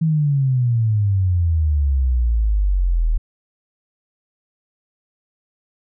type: exponential sweep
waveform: sine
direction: down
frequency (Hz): 163.8 to 38.44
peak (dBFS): -14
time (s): 0.01-3.18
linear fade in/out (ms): 10
effects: none